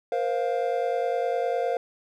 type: chord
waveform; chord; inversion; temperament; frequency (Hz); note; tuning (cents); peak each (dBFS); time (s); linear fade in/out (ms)
triangle; Bb suspended second; none; equal with one note detuned; 473.5 / 523.3 / 698.5; Bb4 / C5 / F5; +27 / 0 / 0; -26 / -26 / -26; 0.12-1.77; 2
effects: none